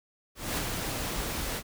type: noise with ADSR envelope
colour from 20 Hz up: pink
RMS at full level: -29 dBFS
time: 0.35-1.63 s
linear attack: 230 ms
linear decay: 12 ms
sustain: -4 dB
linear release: 62 ms
effects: none